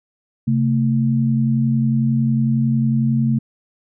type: tone pair together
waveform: sine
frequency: 133.49 / 224.5 Hz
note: C3 / A3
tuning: +35 / +35 cents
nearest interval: major sixth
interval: 900 cents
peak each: -17 dBFS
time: 0.47-3.39 s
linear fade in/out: 10 ms
effects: none